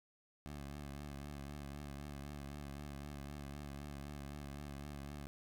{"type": "tone with vibrato", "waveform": "15% pulse", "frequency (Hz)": 71.5, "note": "D2", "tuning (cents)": -46, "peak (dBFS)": -39, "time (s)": [0.46, 5.27], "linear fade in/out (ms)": 0, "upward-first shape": "triangle", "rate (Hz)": 3.9, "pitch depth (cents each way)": 64, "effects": ["11-bit"]}